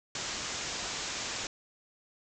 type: low-pass noise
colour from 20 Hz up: white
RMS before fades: -37 dBFS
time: 0.15-1.47 s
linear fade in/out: 2 ms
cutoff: 7500 Hz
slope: 96 dB/octave
effects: none